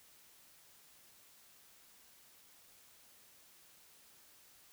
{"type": "silence", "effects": ["white hiss -63 dBFS RMS until 4.72 s"]}